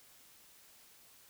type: silence
effects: white hiss -61 dBFS RMS until 1.29 s